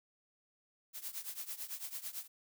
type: noise with tremolo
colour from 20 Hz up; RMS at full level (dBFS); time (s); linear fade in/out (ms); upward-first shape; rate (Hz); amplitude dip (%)
blue; -40; 0.93-2.28; 50; triangle; 9; 90
effects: none